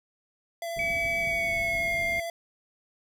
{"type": "tone with vibrato", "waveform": "square", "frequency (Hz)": 674, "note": "E5", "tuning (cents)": 38, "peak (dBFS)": -32, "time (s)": [0.62, 2.3], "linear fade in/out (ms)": 2, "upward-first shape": "sine", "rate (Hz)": 11, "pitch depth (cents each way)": 9}
{"type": "low-pass noise", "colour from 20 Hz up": "pink", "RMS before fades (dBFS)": -42, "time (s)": [0.76, 2.2], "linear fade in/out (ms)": 5, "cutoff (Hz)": 290, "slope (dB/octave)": 12}
{"type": "tone with pitch glide", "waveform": "sine", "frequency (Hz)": [2281, 2116], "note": ["C#7", "C7"], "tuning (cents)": [49, 19], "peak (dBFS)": -26, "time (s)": [0.79, 2.2], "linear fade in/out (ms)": 2, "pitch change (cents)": -130, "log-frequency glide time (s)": [1.19, 2]}
{"effects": []}